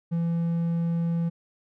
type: tone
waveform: triangle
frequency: 168.2 Hz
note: E3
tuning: 35 cents sharp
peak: -21 dBFS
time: 0.11-1.3 s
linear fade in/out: 20 ms
effects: none